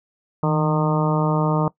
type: harmonic tone with a mistuned harmonic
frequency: 153.1 Hz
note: D#3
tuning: 28 cents flat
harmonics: 1 / 2 / 3 / 4 / 5 / 6 / 7 / 8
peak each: -19 / -26 / -26 / -27 / -31 / -27 / -30 / -30 dBFS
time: 0.43-1.68 s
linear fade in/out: 2 ms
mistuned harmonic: 1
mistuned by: +58 cents
effects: noise-tail reverb RT60 0.1 s tail -20 dB re dry